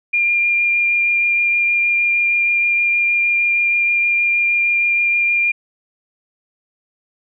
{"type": "tone with vibrato", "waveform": "sine", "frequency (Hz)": 2400, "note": "D7", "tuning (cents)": 37, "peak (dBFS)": -13, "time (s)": [0.13, 5.52], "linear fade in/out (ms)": 10, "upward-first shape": "triangle", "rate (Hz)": 6.4, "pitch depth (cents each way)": 11, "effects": []}